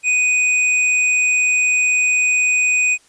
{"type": "tone", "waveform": "square", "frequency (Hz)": 2489, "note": "D#7", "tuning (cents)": 0, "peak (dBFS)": -14, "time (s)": [0.03, 2.98], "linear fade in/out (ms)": 50, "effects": ["white hiss -53 dBFS RMS until 3.08 s", "resampled to 22050 Hz"]}